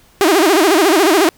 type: tone with vibrato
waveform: sawtooth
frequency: 354.5 Hz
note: F4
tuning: 26 cents sharp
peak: -5 dBFS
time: 0.21-1.29 s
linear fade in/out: 0 ms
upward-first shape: sine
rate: 14 Hz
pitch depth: 260 cents each way
effects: pink hiss -50 dBFS RMS until 1.37 s